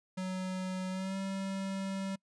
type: tone with pitch glide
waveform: square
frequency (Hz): 186.1 to 193.56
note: F#3 to G3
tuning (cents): +10 to -22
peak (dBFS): -35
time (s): 0.17-2.16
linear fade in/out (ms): 10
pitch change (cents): +68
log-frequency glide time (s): 0.9-1.17
effects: noise-tail reverb RT60 0.1 s tail -26 dB re dry + resampled to 22050 Hz